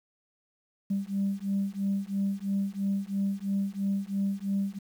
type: beating tone pair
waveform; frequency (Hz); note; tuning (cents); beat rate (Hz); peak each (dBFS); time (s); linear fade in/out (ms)
sine; 196 / 199; G3 / G3; 0 / +26; 3; -29; 0.9-4.79; 10
effects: tanh soft clip ceiling -21 dBFS + 9-bit